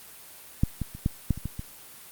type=clicks; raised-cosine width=5 ms; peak=-8 / -16 / -26 / -11 / -10 / -23 / -18 / -21 dBFS; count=8; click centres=0.635 / 0.817 / 0.95 / 1.061 / 1.307 / 1.376 / 1.456 / 1.594 s; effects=white hiss -47 dBFS RMS until 2.11 s + Opus 32 kbps